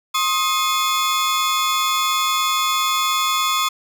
35% pulse tone cluster, 1070 / 1253 / 3438 Hz, C6 / D#6 / A7, +38 / +12 / -41 cents, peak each -20 dBFS, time 0.14-3.69 s, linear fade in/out 10 ms, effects none

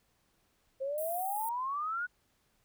sine exponential sweep, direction up, 525 to 1488 Hz, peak -32 dBFS, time 0.8-2.07 s, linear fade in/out 20 ms
white high-pass noise, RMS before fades -42 dBFS, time 0.98-1.49 s, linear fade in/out 0 ms, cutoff 9200 Hz, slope 48 dB/octave
effects pink hiss -73 dBFS RMS until 2.64 s

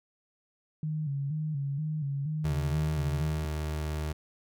sine tone with vibrato, 146.83 Hz, D3, in tune, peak -29 dBFS, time 0.83-3.45 s, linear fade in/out 2 ms, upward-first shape square, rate 2.1 Hz, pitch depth 88 cents each way
30% pulse tone, 76.5 Hz, D#2, 29 cents flat, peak -28 dBFS, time 2.44-4.13 s, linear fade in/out 10 ms
effects none

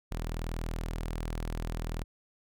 sawtooth tone, 40.62 Hz, E1, 25 cents flat, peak -29 dBFS, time 0.11-2.04 s, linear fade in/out 10 ms, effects none

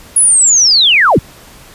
sine linear sweep, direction down, 10548 to 51.91 Hz, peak -5 dBFS, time 0.16-1.19 s, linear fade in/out 5 ms, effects pink hiss -38 dBFS RMS until 1.74 s + resampled to 32000 Hz

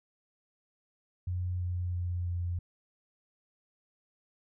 sine tone with pitch steps, 89.9 / 89.12 / 88.36 / 87.59 Hz, F#2 / F2 / F2 / F2, -49 / +36 / +21 / +6 cents, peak -30 dBFS, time 1.27-2.59 s, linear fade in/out 5 ms, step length 330 ms, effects none

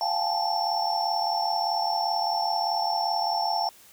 sine tone cluster, 692 / 777 / 842 / 880 / 5430 Hz, F5 / G5 / G#5 / A5 / F8, -16 / -16 / +24 / 0 / -50 cents, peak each -30 dBFS, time 0.01-3.69 s, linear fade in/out 2 ms, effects white hiss -53 dBFS RMS until 3.92 s

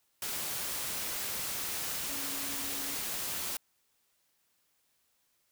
sine tone in noise, 278.5 Hz, C#4, 8 cents sharp, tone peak -46 dBFS, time 2.09-2.95 s, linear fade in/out 2 ms, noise white, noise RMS -36 dBFS, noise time 0.22-3.57 s, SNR -13 dB, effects white hiss -74 dBFS RMS until 5.51 s

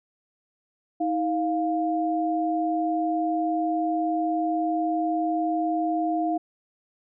sine tone pair together, 318 / 701.6 Hz, D#4 / F5, +38 / +8 cents, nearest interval octave + major second, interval 1370 cents, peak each -25 dBFS, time 1-6.38 s, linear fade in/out 10 ms, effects none

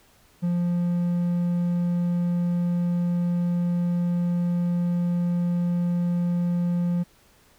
triangle tone, 174.61 Hz, F3, in tune, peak -19 dBFS, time 0.42-7.04 s, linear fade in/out 20 ms, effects pink hiss -58 dBFS RMS until 7.58 s

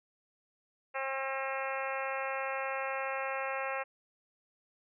harmonic tone, 268.3 Hz, C4, 44 cents sharp, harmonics 2 / 3 / 4 / 5 / 6 / 7 / 8 / 9 / 10, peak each -38 / -40 / -41 / -42 / -43 / -43 / -44 / -45 / -45 dBFS, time 0.94-3.84 s, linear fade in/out 20 ms, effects none

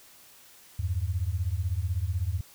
sine beating tone pair, 82 / 98 Hz, E2 / G2, -9 / 0 cents, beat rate 16 Hz, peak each -29 dBFS, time 0.79-2.41 s, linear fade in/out 5 ms, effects white hiss -54 dBFS RMS until 2.54 s

